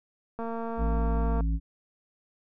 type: click train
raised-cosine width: 1 ms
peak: -22 dBFS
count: 234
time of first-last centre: 0.39-1.407 s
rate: 229 Hz
type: harmonic tone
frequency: 55 Hz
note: A1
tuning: in tune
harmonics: 1 / 3 / 5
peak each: -24 / -34 / -38 dBFS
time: 0.77-1.6 s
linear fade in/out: 50 ms
effects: none